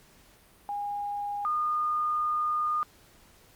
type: tone pair in turn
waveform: sine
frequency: 817 / 1220.7 Hz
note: G#5 / D#6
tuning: -29 / -33 cents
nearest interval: perfect fifth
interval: 696 cents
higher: second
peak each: -30 / -25 dBFS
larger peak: second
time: 0.69-1.45 / 1.45-2.83 s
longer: second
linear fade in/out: 0 ms
effects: pink hiss -58 dBFS RMS until 3.55 s + Opus 48 kbps